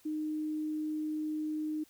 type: tone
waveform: sine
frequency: 307.6 Hz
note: D#4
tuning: 20 cents flat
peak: -32 dBFS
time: 0.05-1.84 s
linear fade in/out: 10 ms
effects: white hiss -64 dBFS RMS until 1.89 s